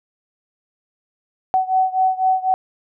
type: beating tone pair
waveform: sine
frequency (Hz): 751 / 755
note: F#5 / F#5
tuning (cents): +26 / +35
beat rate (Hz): 4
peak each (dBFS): -17 / -19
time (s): 1.54-2.54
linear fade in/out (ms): 0
effects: none